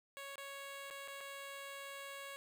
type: tone with dropouts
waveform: 10% pulse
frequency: 554.4 Hz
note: C#5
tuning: in tune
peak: -38 dBFS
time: 0.17-2.36 s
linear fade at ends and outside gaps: 0 ms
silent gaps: 0.356-0.38 / 0.902-0.908 / 1.077-1.082 / 1.206-1.21 s
effects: none